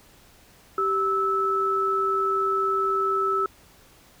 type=tone pair together; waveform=sine; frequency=389.3 / 1307.9 Hz; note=G4 / E6; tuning=-12 / -14 cents; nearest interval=octave + major sixth; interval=2098 cents; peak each=-26 / -22 dBFS; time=0.78-3.46 s; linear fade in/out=2 ms; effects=pink hiss -54 dBFS RMS until 4.2 s